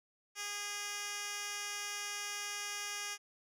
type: tone with band-pass filter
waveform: 10% pulse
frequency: 410.1 Hz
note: G#4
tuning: 22 cents flat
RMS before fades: -41 dBFS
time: 0.35-3.18 s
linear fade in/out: 50 ms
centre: 5500 Hz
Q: 0.94
effects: none